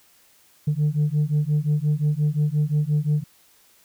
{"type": "beating tone pair", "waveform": "sine", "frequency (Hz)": [146.9, 152.6], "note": ["D3", "D#3"], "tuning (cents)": [1, -33], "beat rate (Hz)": 5.7, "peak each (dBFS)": -20, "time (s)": [0.67, 3.24], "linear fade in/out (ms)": 10, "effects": ["tanh soft clip ceiling -15 dBFS", "white hiss -57 dBFS RMS until 3.84 s"]}